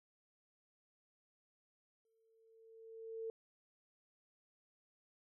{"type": "tone with exponential growth", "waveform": "sine", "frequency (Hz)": 450, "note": "A4", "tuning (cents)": 39, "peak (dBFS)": -39, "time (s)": [2.05, 3.3], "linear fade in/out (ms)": 1, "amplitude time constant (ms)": 270, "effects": []}